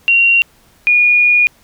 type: tone pair in turn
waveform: sine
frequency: 2754 / 2442 Hz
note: F7 / D#7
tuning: -25 / -33 cents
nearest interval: major second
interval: 208 cents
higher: first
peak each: -7 dBFS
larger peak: neither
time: 0.08-0.42 / 0.87-1.47 s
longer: second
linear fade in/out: 0 ms
effects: pink hiss -50 dBFS RMS until 1.63 s